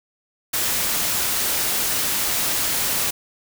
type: noise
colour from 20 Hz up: white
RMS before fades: -22 dBFS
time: 0.53-3.11 s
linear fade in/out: 10 ms
effects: none